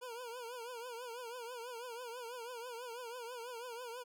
25% pulse tone with vibrato, 480.4 Hz, B4, 48 cents flat, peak -40 dBFS, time 0.01-4.04 s, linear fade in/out 20 ms, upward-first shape triangle, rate 6.1 Hz, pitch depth 120 cents each way, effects none

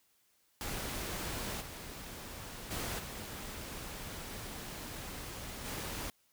pink noise with level steps, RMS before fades -39 / -46 / -38 / -44 / -40 dBFS, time 0.61-6.1 s, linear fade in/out 0 ms, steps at 1.6 / 2.7 / 2.98 / 5.64 s, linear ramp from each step 20 ms, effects white hiss -72 dBFS RMS until 6.32 s

